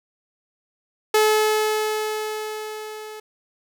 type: tone with level ramp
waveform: sawtooth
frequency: 430 Hz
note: A4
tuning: 40 cents flat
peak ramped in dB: -10 to -31 dBFS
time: 1.14-3.2 s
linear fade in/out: 5 ms
effects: none